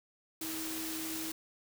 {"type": "tone in noise", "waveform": "sine", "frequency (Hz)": 320, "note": "D#4", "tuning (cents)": 49, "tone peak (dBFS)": -40, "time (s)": [0.41, 1.32], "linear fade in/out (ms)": 5, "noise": "white", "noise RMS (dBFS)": -40, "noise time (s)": [0.41, 1.32], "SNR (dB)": -3, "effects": []}